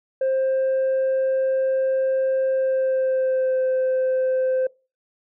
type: tone with pitch glide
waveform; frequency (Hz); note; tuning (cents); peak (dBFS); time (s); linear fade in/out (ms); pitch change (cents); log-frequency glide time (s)
sine; 528 to 518.3; C5 to C5; +16 to -16; -16; 0.21-4.67; 5; -32; 2.51-3.6
effects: noise-tail reverb RT60 0.3 s tail -23 dB re dry + tanh soft clip ceiling -17 dBFS